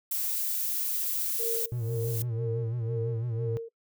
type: noise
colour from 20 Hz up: violet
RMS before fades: -30 dBFS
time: 0.11-1.66 s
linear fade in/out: 5 ms
type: noise with exponential growth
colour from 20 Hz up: violet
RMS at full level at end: -33 dBFS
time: 1.39-2.22 s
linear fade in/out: 1 ms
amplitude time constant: 180 ms
type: tone with tremolo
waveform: sine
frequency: 458.7 Hz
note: A#4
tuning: 28 cents flat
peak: -30 dBFS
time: 1.39-3.69 s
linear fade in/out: 10 ms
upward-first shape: sine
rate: 2 Hz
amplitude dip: 95%
type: tone with vibrato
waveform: triangle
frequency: 116.54 Hz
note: A#2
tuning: in tune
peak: -27 dBFS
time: 1.72-3.57 s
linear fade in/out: 0 ms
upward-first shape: sine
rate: 6 Hz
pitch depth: 97 cents each way
effects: noise-tail reverb RT60 0.1 s tail -22 dB re dry